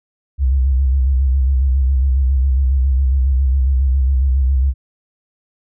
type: tone with vibrato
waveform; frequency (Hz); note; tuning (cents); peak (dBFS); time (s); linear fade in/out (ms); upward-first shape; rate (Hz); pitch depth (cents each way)
sine; 66.1; C2; +18; -11; 0.38-4.74; 50; square; 7.3; 63
effects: none